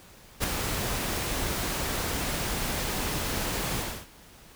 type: noise with ADSR envelope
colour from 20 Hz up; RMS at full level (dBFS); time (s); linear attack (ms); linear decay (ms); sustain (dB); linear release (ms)
pink; -24; 0.4-4.07; 37; 6; -6; 300
effects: pink hiss -52 dBFS RMS until 4.55 s